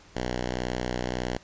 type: tone with vibrato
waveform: 5% pulse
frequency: 61.74 Hz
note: B1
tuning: in tune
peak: -17 dBFS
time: 0.15-1.38 s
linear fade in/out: 10 ms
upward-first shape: sine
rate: 3.4 Hz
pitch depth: 9 cents each way
effects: pink hiss -54 dBFS RMS until 1.43 s + resampled to 16000 Hz